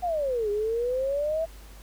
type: exponential two-way sweep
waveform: sine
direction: down then up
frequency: 740 to 406.2 to 662 Hz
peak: -24 dBFS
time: 0.02-1.46 s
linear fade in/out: 20 ms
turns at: 0.5 s
effects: added 50 Hz sine -44 dBFS peak until 1.82 s + pink hiss -52 dBFS RMS until 1.82 s